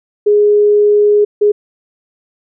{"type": "tone bursts at uneven times", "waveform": "sine", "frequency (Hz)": 415.3, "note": "G#4", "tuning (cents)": 0, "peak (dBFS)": -6, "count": 2, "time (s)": [[0.26, 1.25], [1.41, 1.52]], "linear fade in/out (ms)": 10, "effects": []}